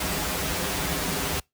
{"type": "noise with comb filter", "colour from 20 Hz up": "pink", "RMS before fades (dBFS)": -27, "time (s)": [0, 1.4], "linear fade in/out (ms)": 5, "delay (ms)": 8.8, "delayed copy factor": -0.75, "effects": ["noise-tail reverb RT60 0.2 s tail -26 dB re dry", "high-pass 60 Hz 12 dB/octave"]}